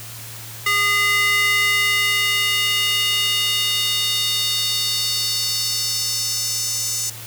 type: tone with high-pass filter sweep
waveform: square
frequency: 408.3 Hz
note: G#4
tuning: 29 cents flat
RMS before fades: -20 dBFS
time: 0.66-7.1 s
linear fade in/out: 5 ms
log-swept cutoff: 1700 to 6400 Hz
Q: 2.8
effects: added 113 Hz sine -38 dBFS peak until 7.26 s + white hiss -36 dBFS RMS until 7.26 s